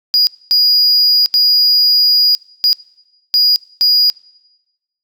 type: tone bursts at uneven times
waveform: sine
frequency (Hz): 4888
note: D#8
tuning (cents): -32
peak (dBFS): -5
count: 6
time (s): 0.14-0.27 / 0.51-1.26 / 1.34-2.35 / 2.64-2.73 / 3.34-3.56 / 3.81-4.1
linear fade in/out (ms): 0
effects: noise-tail reverb RT60 1.0 s tail -24 dB re dry + tanh soft clip ceiling -7 dBFS